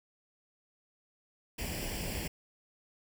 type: noise with comb filter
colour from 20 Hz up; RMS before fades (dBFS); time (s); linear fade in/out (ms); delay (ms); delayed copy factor
pink; -37; 1.58-2.28; 10; 0.39; +0.75
effects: none